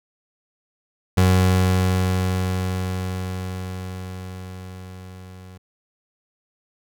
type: tone with level ramp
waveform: 30% pulse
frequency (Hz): 92.5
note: F#2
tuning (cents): 0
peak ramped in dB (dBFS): -10 to -37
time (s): 1.17-5.58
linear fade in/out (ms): 10
effects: none